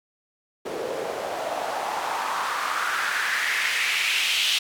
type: noise with band-pass filter sweep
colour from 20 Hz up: white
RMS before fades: -26 dBFS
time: 0.65-4.59 s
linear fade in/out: 10 ms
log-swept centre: 430 to 3200 Hz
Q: 3.1
effects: none